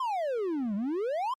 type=exponential two-way sweep; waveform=triangle; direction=down then up; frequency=1077 to 193.8 to 1077 Hz; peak=-26 dBFS; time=0-1.34 s; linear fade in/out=5 ms; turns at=0.75 s; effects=Opus 48 kbps